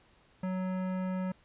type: tone with hard clipping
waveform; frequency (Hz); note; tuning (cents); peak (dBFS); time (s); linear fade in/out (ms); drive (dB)
sine; 185.8; F#3; +7; -33; 0.43-1.32; 5; 16
effects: pink hiss -64 dBFS RMS until 1.44 s + resampled to 8000 Hz